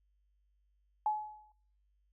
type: tone with exponential decay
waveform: sine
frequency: 851 Hz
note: G#5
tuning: 42 cents sharp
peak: -26 dBFS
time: 1.06-1.52 s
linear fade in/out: 2 ms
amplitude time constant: 100 ms
effects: noise-tail reverb RT60 0.6 s tail -22 dB re dry + added 50 Hz sine -70 dBFS peak until 2.12 s